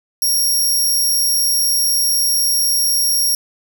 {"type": "tone", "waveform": "15% pulse", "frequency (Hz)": 5588, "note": "F8", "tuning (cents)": 0, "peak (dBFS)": -8, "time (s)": [0.22, 3.35], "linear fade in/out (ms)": 2, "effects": ["7-bit"]}